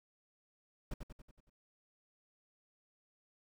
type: noise with echo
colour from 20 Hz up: brown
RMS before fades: -39 dBFS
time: 0.91-0.94 s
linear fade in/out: 5 ms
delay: 93 ms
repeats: 6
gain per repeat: -5 dB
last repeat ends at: 1.498 s
effects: none